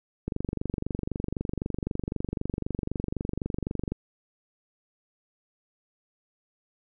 click train, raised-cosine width 3 ms, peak -16 dBFS, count 88, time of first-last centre 0.28-3.92 s, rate 23.9 Hz, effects none

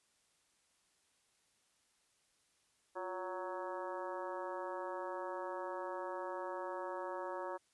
harmonic tone with a mistuned harmonic, 185.8 Hz, F#3, 7 cents sharp, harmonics 2 / 3 / 4 / 5 / 6 / 7 / 8 / 9, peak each -46 / -44 / -51 / -45 / -49 / -52 / -60 / -54 dBFS, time 2.95-7.58 s, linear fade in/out 20 ms, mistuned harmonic 2, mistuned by -72 cents, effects white hiss -75 dBFS RMS until 7.73 s + resampled to 24000 Hz

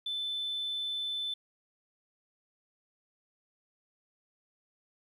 sine tone, 3520 Hz, A7, in tune, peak -31 dBFS, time 0.06-1.34 s, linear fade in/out 5 ms, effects tanh soft clip ceiling -28 dBFS + 11-bit

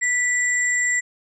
sine tone pair together, 1965 / 7419 Hz, B6 / A#8, -9 / -9 cents, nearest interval octave + major seventh, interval 2300 cents, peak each -19 / -24 dBFS, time 0.01-1.01 s, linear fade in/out 20 ms, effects none

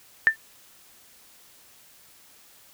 sine tone with exponential decay, 1782 Hz, A6, 22 cents sharp, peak -9 dBFS, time 0.27-0.36 s, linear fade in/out 0 ms, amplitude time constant 19 ms, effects white hiss -54 dBFS RMS until 2.73 s

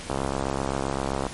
click train, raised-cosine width 1 ms, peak -12 dBFS, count 80, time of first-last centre 0.1-1.267 s, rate 67.7 Hz, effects pink hiss -38 dBFS RMS until 1.33 s + MP3 48 kbps

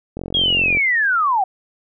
click train, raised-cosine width 2 ms, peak -14 dBFS, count 28, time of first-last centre 0.17-0.771 s, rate 44.9 Hz
sine linear sweep, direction down, 3322 to 727 Hz, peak -14 dBFS, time 0.34-1.44 s, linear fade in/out 5 ms
effects none

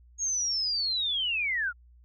sine linear sweep, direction down, 6630 to 1352 Hz, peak -26 dBFS, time 0.18-1.73 s, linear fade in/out 50 ms, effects added 60 Hz sine -53 dBFS peak until 2.04 s

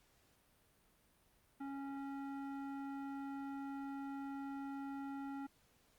square tone with low-pass filter, 276 Hz, C#4, 7 cents flat, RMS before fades -45 dBFS, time 1.6-5.47 s, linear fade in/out 10 ms, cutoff 1300 Hz, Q 1.3, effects pink hiss -72 dBFS RMS until 5.98 s + Opus 48 kbps

